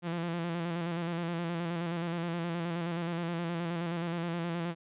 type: tone with vibrato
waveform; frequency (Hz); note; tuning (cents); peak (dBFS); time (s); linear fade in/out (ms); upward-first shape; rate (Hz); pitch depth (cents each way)
sawtooth; 170; F3; -46; -28; 0.02-4.75; 50; square; 9.5; 41
effects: resampled to 8000 Hz